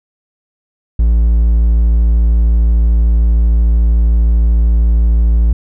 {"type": "tone", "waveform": "triangle", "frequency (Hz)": 56.6, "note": "A1", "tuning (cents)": 50, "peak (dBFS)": -5, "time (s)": [0.99, 5.53], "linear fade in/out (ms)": 5, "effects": []}